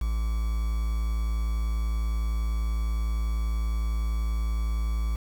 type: tone with quantisation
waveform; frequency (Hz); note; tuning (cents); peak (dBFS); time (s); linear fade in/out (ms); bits
triangle; 55.3; A1; +9; -22; 0.01-5.16; 5; 7
effects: none